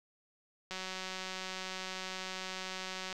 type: click train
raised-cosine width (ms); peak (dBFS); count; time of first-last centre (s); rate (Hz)
0.2; -23; 453; 0.71-3.127; 187
effects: none